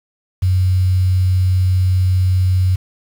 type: tone with quantisation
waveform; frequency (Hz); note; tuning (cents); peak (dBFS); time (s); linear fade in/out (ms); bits
sine; 92.5; F#2; 0; -11; 0.42-2.76; 10; 6
effects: none